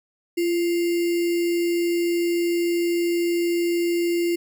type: tone with sample-and-hold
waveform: sine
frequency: 343.4 Hz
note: F4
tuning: 29 cents flat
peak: -19 dBFS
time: 0.37-4.36 s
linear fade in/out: 10 ms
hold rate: 2450 Hz
effects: none